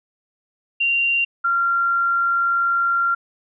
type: tone pair in turn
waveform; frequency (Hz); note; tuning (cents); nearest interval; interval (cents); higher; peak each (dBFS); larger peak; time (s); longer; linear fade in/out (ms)
sine; 2768 / 1380.3; F7 / F6; -16 / -21; octave; 1205; first; -16; neither; 0.8-1.25 / 1.44-3.15; second; 10
effects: none